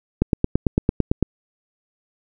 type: click train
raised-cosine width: 3 ms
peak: -3 dBFS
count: 10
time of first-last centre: 0.22-1.227 s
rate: 8.94 Hz
effects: none